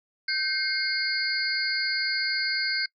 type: tone cluster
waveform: sine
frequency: 1548 / 2135 / 4382 / 4816 Hz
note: G6 / C7 / C#8 / D8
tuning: -22 / +34 / -21 / +43 cents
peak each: -30 dBFS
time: 0.28-2.86 s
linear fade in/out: 5 ms
effects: noise-tail reverb RT60 0.1 s tail -25 dB re dry